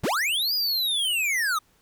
square linear two-way sweep, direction up then down, 49 to 4984 to 1196 Hz, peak -23 dBFS, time 0.03-1.59 s, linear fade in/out 10 ms, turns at 0.54 s, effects pink hiss -63 dBFS RMS until 1.81 s

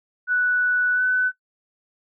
sine tone with pitch glide, 1480 to 1503.3 Hz, F#6 to F#6, 0 to +27 cents, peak -17 dBFS, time 0.27-1.32 s, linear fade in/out 50 ms, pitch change +27 cents, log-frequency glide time 0.94-1.02 s, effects noise-tail reverb RT60 0.1 s tail -20 dB re dry

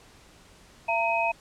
sine tone cluster, 677 / 918 / 2530 Hz, E5 / A#5 / D#7, +46 / -27 / +28 cents, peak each -27 dBFS, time 0.88-1.32 s, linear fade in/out 10 ms, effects pink hiss -54 dBFS RMS until 1.4 s + low-pass 9000 Hz 12 dB/octave

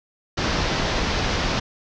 pink low-pass noise, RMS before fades -23 dBFS, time 0.37-1.6 s, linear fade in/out 10 ms, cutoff 5900 Hz, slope 48 dB/octave, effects none

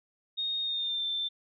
sine tone with pitch glide, 3710 to 3557 Hz, A#7 to A7, -9 to +18 cents, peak -29 dBFS, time 0.37-1.29 s, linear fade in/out 20 ms, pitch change -73 cents, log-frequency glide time 0.62-1.05 s, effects none

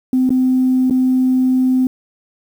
sine tone with dropouts, 257 Hz, C4, 31 cents flat, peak -10 dBFS, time 0.13-1.87 s, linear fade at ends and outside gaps 2 ms, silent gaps 0.293-0.304 / 0.899-0.908 s, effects tanh soft clip ceiling -6 dBFS + 7-bit

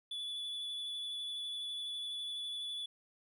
triangle tone with vibrato, 3442 Hz, A7, 39 cents flat, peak -37 dBFS, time 0.11-2.86 s, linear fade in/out 5 ms, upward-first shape sine, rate 12 Hz, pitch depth 12 cents each way, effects none

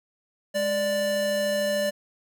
square tone pair together, 206.9 / 587.3 Hz, G#3 / D5, -6 / 0 cents, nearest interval octave + tritone, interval 1806 cents, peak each -34 / -24 dBFS, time 0.54-1.91 s, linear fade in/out 20 ms, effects none

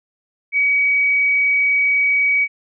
sine tone, 2266 Hz, C#7, 37 cents sharp, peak -13 dBFS, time 0.52-2.48 s, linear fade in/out 50 ms, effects none

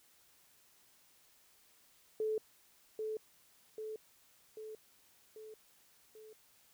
sine tone with echo, 434.4 Hz, A4, 22 cents flat, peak -32 dBFS, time 2.2-2.38 s, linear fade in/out 2 ms, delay 790 ms, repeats 5, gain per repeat -4 dB, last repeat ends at 6.33 s, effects white hiss -67 dBFS RMS until 6.73 s

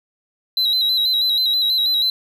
triangle tone with vibrato, 3951 Hz, B7, in tune, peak -14 dBFS, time 0.57-2.1 s, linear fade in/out 2 ms, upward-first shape square, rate 6.2 Hz, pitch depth 43 cents each way, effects none

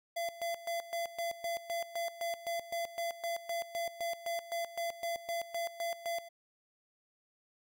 square tone with tremolo, 679 Hz, F5, 49 cents flat, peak -34 dBFS, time 0.16-6.29 s, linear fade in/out 10 ms, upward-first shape square, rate 3.9 Hz, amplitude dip 80%, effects none

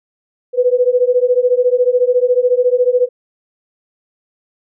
sine beating tone pair, 489.6 / 503.6 Hz, B4 / B4, -15 / +34 cents, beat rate 14 Hz, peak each -13 dBFS, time 0.53-3.09 s, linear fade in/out 50 ms, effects none

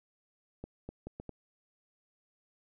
accelerating click train, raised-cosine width 2 ms, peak -28 dBFS, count 5, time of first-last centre 0.64-1.293 s, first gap 250 ms, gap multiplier 0.72, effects none

